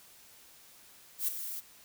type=noise with ADSR envelope; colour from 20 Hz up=violet; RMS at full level=-29 dBFS; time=1.18-1.61 s; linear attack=97 ms; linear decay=12 ms; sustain=-10 dB; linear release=24 ms; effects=white hiss -57 dBFS RMS until 1.84 s